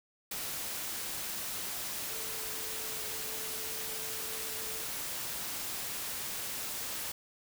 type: tone in noise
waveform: sine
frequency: 440 Hz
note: A4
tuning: in tune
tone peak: -49 dBFS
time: 2.1-4.85 s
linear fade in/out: 5 ms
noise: white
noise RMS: -38 dBFS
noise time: 0.31-7.12 s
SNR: -14 dB
effects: none